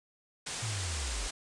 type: low-pass noise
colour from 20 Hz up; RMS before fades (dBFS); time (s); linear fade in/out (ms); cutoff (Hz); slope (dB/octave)
white; -39; 0.46-1.31; 10; 9200; 48
type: linear sweep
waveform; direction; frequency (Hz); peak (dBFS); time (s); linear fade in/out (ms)
sine; down; 116.1 to 39.87; -34; 0.62-1.28; 10
effects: resampled to 24000 Hz